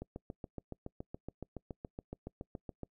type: click train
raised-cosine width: 2 ms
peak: -28 dBFS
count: 21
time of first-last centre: 0.02-2.833 s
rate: 7.11 Hz
effects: noise-tail reverb RT60 0.1 s tail -25 dB re dry